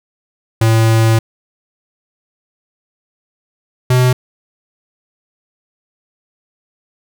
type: tone pair in turn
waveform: square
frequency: 112.5 / 126.28 Hz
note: A2 / B2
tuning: +39 / +39 cents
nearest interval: major second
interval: 200 cents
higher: second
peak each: -9 dBFS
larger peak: neither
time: 0.61-1.19 / 3.9-4.13 s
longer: first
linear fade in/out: 5 ms
effects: none